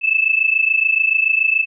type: tone pair together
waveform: sine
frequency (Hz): 2610 / 2637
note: E7 / E7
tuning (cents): -18 / 0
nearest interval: unison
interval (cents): 18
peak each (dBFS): -16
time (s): 0.01-1.66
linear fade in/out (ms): 50
effects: none